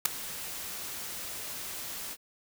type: noise with ADSR envelope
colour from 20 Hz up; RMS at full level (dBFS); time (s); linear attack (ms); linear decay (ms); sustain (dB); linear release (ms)
white; -19; 0.05-2.17; 8; 3; -20; 52
effects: none